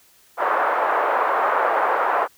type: band-pass noise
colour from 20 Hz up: white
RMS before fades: -20 dBFS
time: 0.37-2.28 s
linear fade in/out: 50 ms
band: 490 to 1300 Hz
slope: 24 dB/octave
effects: white hiss -55 dBFS RMS until 2.37 s

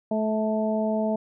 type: harmonic tone with a mistuned harmonic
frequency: 216.9 Hz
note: A3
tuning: 25 cents flat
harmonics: 1 / 2 / 3 / 4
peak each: -25 / -31 / -26 / -35 dBFS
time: 0.11-1.16 s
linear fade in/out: 5 ms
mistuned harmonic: 4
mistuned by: +22 cents
effects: none

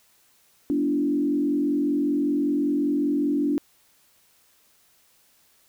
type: tone with frequency modulation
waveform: sine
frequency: 290 Hz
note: D4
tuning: 22 cents flat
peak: -20 dBFS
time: 0.7-3.58 s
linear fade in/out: 0 ms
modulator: 45.2 Hz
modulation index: 0.87
effects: white hiss -61 dBFS RMS until 5.68 s

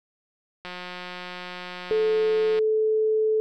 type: click train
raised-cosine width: 0.3 ms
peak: -20 dBFS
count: 350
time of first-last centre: 0.65-2.589 s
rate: 180 Hz
type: tone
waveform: sine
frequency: 435.2 Hz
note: A4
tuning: 19 cents flat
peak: -19 dBFS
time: 1.91-3.4 s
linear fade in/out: 0 ms
effects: none

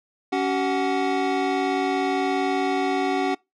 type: tone cluster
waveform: square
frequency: 280.4 / 381 / 742 Hz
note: C#4 / G4 / F#5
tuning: +20 / -49 / +5 cents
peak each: -26 dBFS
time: 0.32-3.35 s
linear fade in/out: 10 ms
effects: noise-tail reverb RT60 0.2 s tail -24 dB re dry + low-pass 4000 Hz 12 dB/octave

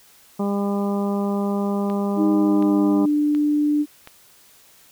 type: harmonic tone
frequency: 201 Hz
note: G3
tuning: 44 cents sharp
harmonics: 1 / 2 / 3 / 4 / 5 / 6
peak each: -21 / -27 / -31 / -33 / -35 / -37 dBFS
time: 0.39-3.06 s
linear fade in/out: 10 ms
type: click train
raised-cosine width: 0.3 ms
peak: -22 dBFS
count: 4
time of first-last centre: 1.9-4.074 s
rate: 1.38 Hz
type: tone with pitch glide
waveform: sine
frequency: 311.1 to 296.2 Hz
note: D#4 to D4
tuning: 0 to +15 cents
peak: -16 dBFS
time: 2.16-3.86 s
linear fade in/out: 50 ms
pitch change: -85 cents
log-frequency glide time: 2.28-3.08 s
effects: white hiss -52 dBFS RMS until 4.91 s

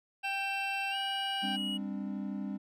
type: harmonic tone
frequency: 784 Hz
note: G5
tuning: in tune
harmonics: 1 / 2 / 3 / 4 / 5 / 6 / 7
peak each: -36 / -40 / -48 / -47 / -54 / -51 / -56 dBFS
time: 0.23-1.57 s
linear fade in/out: 20 ms
type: tone with pitch glide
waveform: triangle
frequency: 2695 to 2905 Hz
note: E7 to F#7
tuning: +38 to -32 cents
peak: -33 dBFS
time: 0.23-1.78 s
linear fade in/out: 20 ms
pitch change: +130 cents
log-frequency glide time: 0.9-0.96 s
type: chord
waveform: triangle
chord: G suspended fourth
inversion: none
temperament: equal with one note detuned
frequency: 200.2 / 261.6 / 293.7 Hz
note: G3 / C4 / D4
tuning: +37 / 0 / 0 cents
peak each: -34 / -39 / -40 dBFS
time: 1.42-2.58 s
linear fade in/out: 20 ms
effects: none

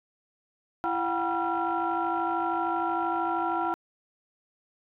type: tone cluster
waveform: sine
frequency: 336.2 / 725 / 778 / 970 / 1367 Hz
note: E4 / F#5 / G5 / B5 / F6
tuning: +34 / -35 / -13 / -31 / -37 cents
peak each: -31 dBFS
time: 0.84-3.74 s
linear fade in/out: 0 ms
effects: tanh soft clip ceiling -18 dBFS

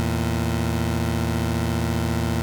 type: tone pair together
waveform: 20% pulse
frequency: 80.98 / 114.1 Hz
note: E2 / A#2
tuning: -30 / -37 cents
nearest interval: tritone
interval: 593 cents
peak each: -19 dBFS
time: 0-2.42 s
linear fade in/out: 0 ms
effects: none

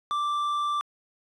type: tone with hard clipping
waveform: triangle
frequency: 1174.7 Hz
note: D6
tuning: in tune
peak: -26 dBFS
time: 0.11-0.81 s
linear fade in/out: 0 ms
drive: 9 dB
effects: resampled to 24000 Hz

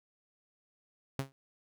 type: tone with exponential decay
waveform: sawtooth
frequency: 135.6 Hz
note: C#3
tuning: 38 cents flat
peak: -25 dBFS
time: 1.19-1.32 s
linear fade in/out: 0 ms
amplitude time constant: 27 ms
effects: none

